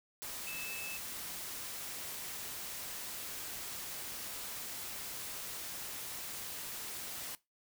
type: tone in noise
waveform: sine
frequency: 2619 Hz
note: E7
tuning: 12 cents flat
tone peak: -42 dBFS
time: 0.47-0.97 s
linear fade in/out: 0 ms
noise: white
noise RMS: -43 dBFS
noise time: 0.22-7.35 s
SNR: -2 dB
effects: noise-tail reverb RT60 0.2 s tail -19 dB re dry